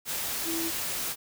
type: tone in noise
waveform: sine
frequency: 329.6 Hz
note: E4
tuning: in tune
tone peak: -31 dBFS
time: 0.44-0.72 s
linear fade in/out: 50 ms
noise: white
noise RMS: -32 dBFS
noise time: 0.05-1.16 s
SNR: -2 dB
effects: none